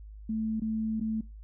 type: tone with dropouts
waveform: sine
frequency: 220 Hz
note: A3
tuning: in tune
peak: -28 dBFS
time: 0.29-1.21 s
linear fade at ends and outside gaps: 5 ms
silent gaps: 0.599-0.618 / 0.999-1.01 s
effects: noise-tail reverb RT60 0.2 s tail -20 dB re dry + added 52 Hz sine -43 dBFS peak until 1.43 s